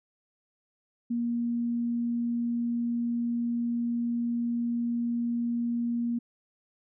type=tone; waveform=sine; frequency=236.5 Hz; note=A#3; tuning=25 cents sharp; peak=-26 dBFS; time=1.1-6.19 s; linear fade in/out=10 ms; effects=none